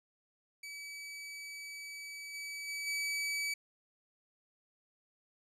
sawtooth tone with level steps, 2290 Hz, D7, 44 cents flat, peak -40 / -37 / -34 / -30 dBFS, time 0.63-3.54 s, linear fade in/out 5 ms, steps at 2.33 / 2.67 / 2.86 s, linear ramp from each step 20 ms, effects low-pass 11000 Hz 12 dB/octave

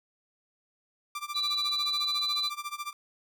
sawtooth tone with tremolo, 1181 Hz, D6, 9 cents sharp, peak -28 dBFS, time 1.15-2.93 s, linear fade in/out 2 ms, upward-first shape sine, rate 14 Hz, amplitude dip 90%
sine tone with pitch glide, 3960 to 3994 Hz, B7 to B7, +4 to +19 cents, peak -27 dBFS, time 1.34-2.5 s, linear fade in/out 20 ms, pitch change +15 cents, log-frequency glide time 1.56-2.35 s
effects none

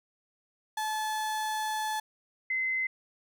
35% pulse / sine tone pair in turn, 864 / 2055 Hz, A5 / C7, -32 / -32 cents, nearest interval octave + minor third, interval 1500 cents, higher second, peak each -28 / -27 dBFS, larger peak second, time 0.77-2 / 2.5-2.87 s, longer first, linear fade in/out 5 ms, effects none

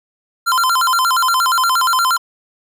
square tone with vibrato, 1190 Hz, D6, 22 cents sharp, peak -13 dBFS, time 0.46-2.18 s, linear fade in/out 20 ms, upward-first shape square, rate 8.5 Hz, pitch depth 250 cents each way, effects none

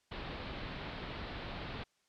pink low-pass noise, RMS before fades -43 dBFS, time 0.11-1.84 s, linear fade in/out 10 ms, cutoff 4300 Hz, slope 48 dB/octave, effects white hiss -75 dBFS RMS until 2.08 s + low-pass 7000 Hz 12 dB/octave

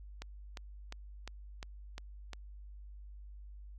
click train, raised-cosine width 0.2 ms, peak -26 dBFS, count 7, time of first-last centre 0.22-2.333 s, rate 2.84 Hz, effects added 50 Hz sine -47 dBFS peak until 3.78 s

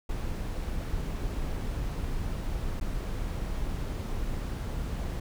brown noise with dropouts, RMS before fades -32 dBFS, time 0.09-5.2 s, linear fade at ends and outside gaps 5 ms, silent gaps 2.8-2.81 s, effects none

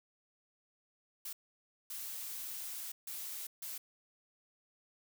blue noise bursts at uneven times, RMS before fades -43 dBFS, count 4, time 1.25-1.33 / 1.9-2.92 / 3.07-3.47 / 3.62-3.78 s, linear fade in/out 5 ms, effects none

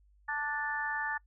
harmonic tone, 293.7 Hz, D4, in tune, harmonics 3 / 4 / 5 / 6, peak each -37 / -42 / -40 / -34 dBFS, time 0.28-1.18 s, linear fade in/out 10 ms, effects noise-tail reverb RT60 0.1 s tail -23 dB re dry + added 50 Hz sine -61 dBFS peak until 1.26 s

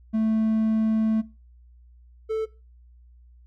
triangle tone pair in turn, 220 / 440 Hz, A3 / A4, 0 / 0 cents, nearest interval octave, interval 1200 cents, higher second, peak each -18 / -21 dBFS, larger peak first, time 0.13-1.22 / 2.29-2.46 s, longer first, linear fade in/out 20 ms, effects noise-tail reverb RT60 0.3 s tail -20 dB re dry + added 60 Hz sine -49 dBFS peak until 3.46 s

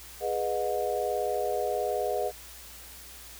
sine chord, G# minor seventh, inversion none, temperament equal with one note detuned, 415.3 / 493.9 / 622.3 / 723.5 Hz, G#4 / B4 / D#5 / F#5, 0 / 0 / 0 / -39 cents, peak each -32 dBFS, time 0.2-2.32 s, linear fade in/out 50 ms, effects added 60 Hz sine -52 dBFS peak until 3.39 s + white hiss -47 dBFS RMS until 3.39 s

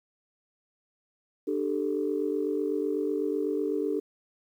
sine chord, D suspended fourth, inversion none, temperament equal with one note detuned, 297.9 / 392 / 440 Hz, D4 / G4 / A4, +25 / 0 / 0 cents, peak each -30 dBFS, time 1.47-4 s, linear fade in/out 10 ms, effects tanh soft clip ceiling -16 dBFS + 10-bit

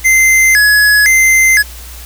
square tone with vibrato, 1871 Hz, A#6, 6 cents sharp, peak -6 dBFS, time 0.04-1.63 s, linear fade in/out 20 ms, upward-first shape square, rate 0.98 Hz, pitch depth 180 cents each way, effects added 60 Hz sine -29 dBFS peak until 2.05 s + white hiss -33 dBFS RMS until 2.05 s

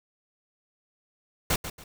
pink noise with echo, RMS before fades -24 dBFS, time 1.5-1.56 s, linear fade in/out 5 ms, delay 140 ms, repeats 2, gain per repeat -11 dB, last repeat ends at 1.84 s, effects none

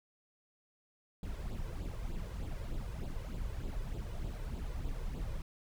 brown noise with flanger, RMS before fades -39 dBFS, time 1.23-5.42 s, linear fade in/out 2 ms, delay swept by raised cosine 0.25 to 2.05 ms, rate 3.3 Hz, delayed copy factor +0.65, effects none

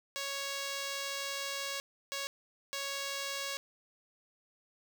5% pulse tone bursts at uneven times, 554.4 Hz, C#5, in tune, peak -24 dBFS, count 3, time 0.16-1.8 / 2.12-2.27 / 2.73-3.57 s, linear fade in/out 0 ms, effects none

